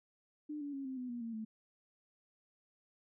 sine tone with pitch steps, 299.6 / 286.6 / 274.1 / 262.2 / 250.8 / 239.9 / 229.4 / 219.4 Hz, D4 / D4 / C#4 / C4 / B3 / A#3 / A#3 / A3, +35 / -42 / -19 / +4 / +27 / +50 / -28 / -5 cents, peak -39 dBFS, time 0.49-1.45 s, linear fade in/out 10 ms, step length 120 ms, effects none

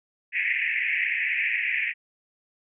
pink band-pass noise, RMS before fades -26 dBFS, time 0.32-1.94 s, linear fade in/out 50 ms, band 1800 to 2600 Hz, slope 96 dB/octave, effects none

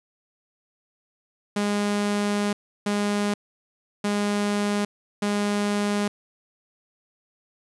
sawtooth tone bursts at uneven times, 205.3 Hz, G#3, 20 cents flat, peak -18 dBFS, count 4, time 1.56-2.53 / 2.86-3.34 / 4.04-4.85 / 5.22-6.08 s, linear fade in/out 5 ms, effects resampled to 24000 Hz + 9-bit

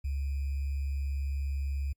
sine tone with sample-and-hold, 69.3 Hz, C#2, in tune, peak -29 dBFS, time 0.04-1.93 s, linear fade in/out 10 ms, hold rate 2450 Hz, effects AAC 64 kbps

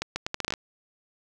accelerating click train, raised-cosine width 0.2 ms, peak -11 dBFS, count 10, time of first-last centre 0.02-0.538 s, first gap 140 ms, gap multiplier 0.75, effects none

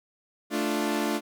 sawtooth chord, D minor, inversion second, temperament equal, 220 / 293.7 / 349.2 Hz, A3 / D4 / F4, 0 / 0 / 0 cents, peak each -26 / -25 / -27 dBFS, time 0.5-1.21 s, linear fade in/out 50 ms, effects none

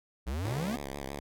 square exponential sweep, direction up, 57.5 to 258.4 Hz, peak -32 dBFS, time 0.26-0.77 s, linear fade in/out 20 ms
5% pulse tone with vibrato, 69.3 Hz, C#2, in tune, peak -26 dBFS, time 0.44-1.2 s, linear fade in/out 5 ms, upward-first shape triangle, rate 6.1 Hz, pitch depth 100 cents each way
effects none

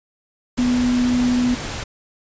sine tone in noise, 246.9 Hz, B3, in tune, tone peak -15 dBFS, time 0.58-1.55 s, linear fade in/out 10 ms, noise pink, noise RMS -28 dBFS, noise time 0.57-1.84 s, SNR +10 dB, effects resampled to 16000 Hz

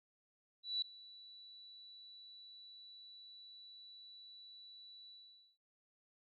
sine tone with ADSR envelope, 3948 Hz, B7, 1 cent flat, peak -32 dBFS, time 0.63-5.58 s, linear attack 190 ms, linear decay 3 ms, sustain -21 dB, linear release 490 ms, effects noise-tail reverb RT60 0.2 s tail -17 dB re dry

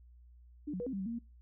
sine tone with pitch steps, 295.6 / 183.2 / 485 / 263.8 / 195.9 / 189.4 / 230.9 / 234.2 Hz, D4 / F#3 / B4 / C4 / G3 / F#3 / A#3 / A#3, +11 / -17 / -31 / +14 / -1 / +41 / -16 / +8 cents, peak -35 dBFS, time 0.67-1.19 s, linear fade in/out 10 ms, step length 65 ms, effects noise-tail reverb RT60 0.3 s tail -23 dB re dry + added 60 Hz sine -55 dBFS peak until 1.41 s

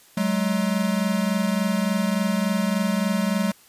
square tone pair together, 188.53 / 212 Hz, F#3 / G#3, +33 / +36 cents, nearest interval major second, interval 203 cents, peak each -24 dBFS, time 0.17-3.52 s, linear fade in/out 5 ms, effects white hiss -53 dBFS RMS until 3.68 s + resampled to 32000 Hz

